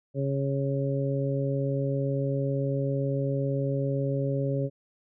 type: harmonic tone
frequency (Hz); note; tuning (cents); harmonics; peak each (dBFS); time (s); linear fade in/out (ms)
137.9; C#3; -9; 1 / 2 / 3 / 4; -27 / -33 / -33 / -32; 0.14-4.7; 50
effects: none